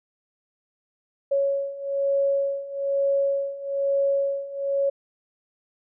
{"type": "beating tone pair", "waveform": "sine", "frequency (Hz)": [554.4, 555.5], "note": ["C#5", "C#5"], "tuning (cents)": [0, 4], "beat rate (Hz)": 1.1, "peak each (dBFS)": [-26, -23], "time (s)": [1.31, 4.9], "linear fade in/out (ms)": 10, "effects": []}